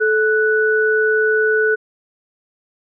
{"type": "tone pair together", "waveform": "sine", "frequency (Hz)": [434.7, 1482], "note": ["A4", "F#6"], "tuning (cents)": [-21, 2], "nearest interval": "octave + major sixth", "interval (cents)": 2123, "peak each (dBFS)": [-15, -16], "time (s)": [0, 1.76], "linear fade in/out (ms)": 20, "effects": []}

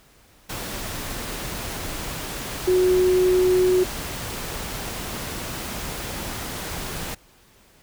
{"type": "tone in noise", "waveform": "sine", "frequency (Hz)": 367.2, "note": "F#4", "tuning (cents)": -13, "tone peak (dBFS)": -15, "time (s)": [2.67, 3.84], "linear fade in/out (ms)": 10, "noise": "pink", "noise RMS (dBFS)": -31, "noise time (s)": [0.49, 7.15], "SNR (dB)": 13, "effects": ["pink hiss -55 dBFS RMS until 7.82 s"]}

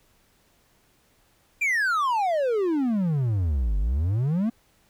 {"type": "exponential two-way sweep", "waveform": "triangle", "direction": "down then up", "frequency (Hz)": [2437, 47, 238.6], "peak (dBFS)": -19, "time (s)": [1.61, 4.5], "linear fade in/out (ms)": 10, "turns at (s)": 3.78, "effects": ["pink hiss -63 dBFS RMS until 4.89 s"]}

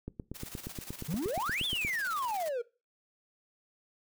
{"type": "click train", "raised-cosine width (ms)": 3, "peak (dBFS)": -25, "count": 16, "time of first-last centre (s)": [0.08, 1.849], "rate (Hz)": 8.48}
{"type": "noise with tremolo", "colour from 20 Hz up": "white", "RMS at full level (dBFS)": -44, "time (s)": [0.34, 2.5], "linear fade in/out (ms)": 20, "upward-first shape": "square", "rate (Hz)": 17, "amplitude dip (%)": 60}
{"type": "exponential two-way sweep", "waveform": "triangle", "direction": "up then down", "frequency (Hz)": [138.59, 3612, 453.4], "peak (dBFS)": -29, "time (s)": [1.08, 2.62], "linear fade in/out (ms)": 10, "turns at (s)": 1.65}
{"effects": ["noise-tail reverb RT60 0.3 s tail -20 dB re dry"]}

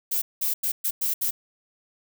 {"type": "noise bursts at uneven times", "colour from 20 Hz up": "violet", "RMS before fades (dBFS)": -25, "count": 6, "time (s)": [[0.11, 0.22], [0.41, 0.54], [0.63, 0.72], [0.84, 0.91], [1.01, 1.14], [1.21, 1.31]], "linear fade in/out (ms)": 10, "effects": []}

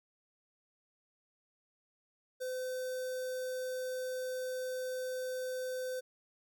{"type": "tone with notch filter", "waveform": "square", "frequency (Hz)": 511, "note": "C5", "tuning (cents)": -41, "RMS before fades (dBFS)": -38, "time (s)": [2.4, 6.01], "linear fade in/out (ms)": 20, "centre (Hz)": 2500, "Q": 0.97, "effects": []}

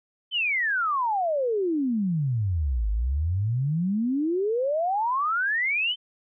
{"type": "exponential two-way sweep", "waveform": "sine", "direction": "down then up", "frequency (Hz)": [3130, 50, 3130], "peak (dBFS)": -22, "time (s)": [0.31, 5.96], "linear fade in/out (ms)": 50, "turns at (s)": 2.89, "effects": []}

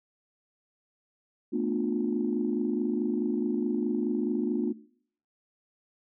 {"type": "chord", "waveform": "sine", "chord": "B half-diminished seventh", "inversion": "third", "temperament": "just", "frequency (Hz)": [222.2, 246.9, 296.3, 355.6], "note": ["A3", "B3", "D4", "F4"], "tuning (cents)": [17, 0, 15, 31], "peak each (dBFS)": -31, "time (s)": [1.52, 4.73], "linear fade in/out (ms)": 20, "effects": ["noise-tail reverb RT60 0.6 s tail -20 dB re dry", "tanh soft clip ceiling -16 dBFS"]}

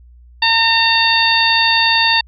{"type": "harmonic tone", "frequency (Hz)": 911, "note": "A#5", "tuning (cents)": -40, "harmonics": [1, 2, 3, 4, 5], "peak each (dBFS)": [-17, -17, -17, -17, -17], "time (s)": [0.42, 2.21], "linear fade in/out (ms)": 5, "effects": ["added 60 Hz sine -40 dBFS peak until 2.27 s"]}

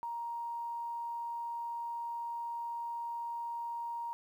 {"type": "tone with quantisation", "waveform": "sine", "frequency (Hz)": 938, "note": "A#5", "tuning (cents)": 11, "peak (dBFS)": -36, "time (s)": [0.03, 4.13], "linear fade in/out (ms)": 0, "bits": 11, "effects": []}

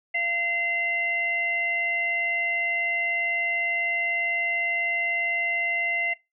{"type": "harmonic tone", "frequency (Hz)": 687, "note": "F5", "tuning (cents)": -29, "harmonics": [1, 3, 4], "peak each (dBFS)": [-34, -23, -32], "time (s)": [0.14, 6.14], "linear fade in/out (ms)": 10, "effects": ["noise-tail reverb RT60 0.2 s tail -20 dB re dry"]}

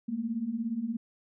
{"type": "beating tone pair", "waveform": "sine", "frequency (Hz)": [216.4, 233.4], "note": ["A3", "A#3"], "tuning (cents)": [-29, 2], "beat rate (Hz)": 17, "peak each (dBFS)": [-35, -31], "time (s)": [0.08, 0.97], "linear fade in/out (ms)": 10, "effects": []}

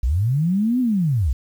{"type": "linear two-way sweep", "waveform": "sine", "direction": "up then down", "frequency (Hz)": [52.3, 259.2, 54.1], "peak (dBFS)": -16, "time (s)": [0.03, 1.33], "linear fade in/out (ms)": 5, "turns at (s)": 0.8, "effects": ["8-bit"]}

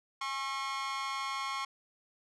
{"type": "tone with amplitude modulation", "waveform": "sawtooth", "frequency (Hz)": 1086, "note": "C#6", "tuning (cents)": -36, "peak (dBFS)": -26, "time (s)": [0.21, 1.65], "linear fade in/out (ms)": 5, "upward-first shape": "sine", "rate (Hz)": 261, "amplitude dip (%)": 85, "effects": ["low-pass 6000 Hz 12 dB/octave"]}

